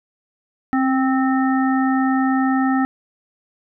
harmonic tone with a mistuned harmonic, 261.6 Hz, C4, in tune, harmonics 1 / 3 / 5 / 7, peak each -16 / -23 / -26 / -28 dBFS, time 0.73-2.85 s, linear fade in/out 0 ms, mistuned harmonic 1, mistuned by +20 cents, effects none

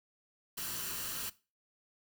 white noise with comb filter, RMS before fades -39 dBFS, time 0.57-1.3 s, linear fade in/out 10 ms, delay 0.69 ms, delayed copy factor +0.5, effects noise-tail reverb RT60 0.3 s tail -18 dB re dry

